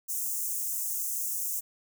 white high-pass noise, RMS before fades -32 dBFS, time 0.08-1.61 s, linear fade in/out 20 ms, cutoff 6200 Hz, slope 48 dB/octave, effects none

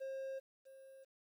triangle tone with echo, 535 Hz, C5, 38 cents sharp, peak -39 dBFS, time 0-0.4 s, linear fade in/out 20 ms, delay 650 ms, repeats 1, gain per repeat -14 dB, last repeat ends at 1.05 s, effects 12-bit

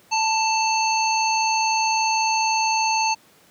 harmonic tone with a mistuned harmonic, 885 Hz, A5, 10 cents sharp, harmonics 1 / 3 / 5 / 7, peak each -20 / -25 / -27 / -28 dBFS, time 0.11-3.15 s, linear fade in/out 20 ms, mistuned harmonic 7, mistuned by +37 cents, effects pink hiss -54 dBFS RMS until 3.5 s + high-pass 150 Hz 12 dB/octave

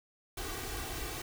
pink noise with comb filter, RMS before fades -39 dBFS, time 0.37-1.22 s, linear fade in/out 5 ms, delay 2.6 ms, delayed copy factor +0.75, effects none

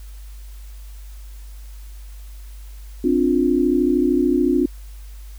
sine tone cluster, 260.1 / 293.6 / 352.6 Hz, C4 / D4 / F4, -10 / 0 / +17 cents, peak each -19 dBFS, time 3.04-4.66 s, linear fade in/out 5 ms, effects added 50 Hz sine -34 dBFS peak until 5.38 s + white hiss -51 dBFS RMS until 5.38 s

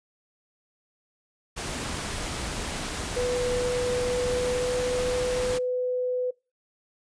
pink noise, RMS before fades -32 dBFS, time 1.56-5.59 s, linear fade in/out 20 ms
sine tone with pitch glide, 493.9 to 500.8 Hz, B4 to B4, 0 to +24 cents, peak -24 dBFS, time 3.16-6.31 s, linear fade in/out 10 ms, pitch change +24 cents, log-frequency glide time 3.93-5.54 s
effects noise-tail reverb RT60 0.3 s tail -25 dB re dry + resampled to 22050 Hz

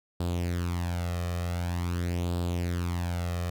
sawtooth tone with flanger, 87.31 Hz, F2, in tune, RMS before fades -30 dBFS, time 0.2-3.5 s, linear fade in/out 5 ms, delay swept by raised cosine 0.24 to 1.64 ms, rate 0.46 Hz, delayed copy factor +0.65, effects none

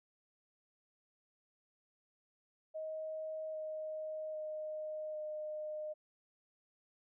sine tone with pitch steps, 629 / 623.2 / 617.5 / 611.8 Hz, D#5 / D#5 / D#5 / D#5, +19 / +3 / -13 / -29 cents, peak -39 dBFS, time 2.74-5.94 s, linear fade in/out 20 ms, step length 800 ms, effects none

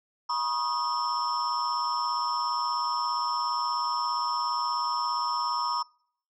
sine tone cluster, 965 / 1082 / 1240 / 5350 Hz, B5 / C#6 / D#6 / E8, -40 / -42 / -6 / +25 cents, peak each -28 / -32 / -30 / -33 dBFS, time 0.29-5.83 s, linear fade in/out 10 ms, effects noise-tail reverb RT60 0.6 s tail -25 dB re dry + tanh soft clip ceiling -20 dBFS

